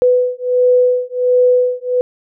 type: beating tone pair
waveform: sine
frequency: 497.3 / 498.7 Hz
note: B4 / B4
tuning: +12 / +17 cents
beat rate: 1.4 Hz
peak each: -13 dBFS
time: 0.02-2.01 s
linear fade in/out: 0 ms
effects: none